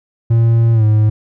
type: tone with pitch glide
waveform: triangle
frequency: 115.2 to 107.49 Hz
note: A#2 to A2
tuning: -20 to -40 cents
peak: -6 dBFS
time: 0.3-1.1 s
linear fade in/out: 10 ms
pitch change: -120 cents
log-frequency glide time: 0.73-0.84 s
effects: none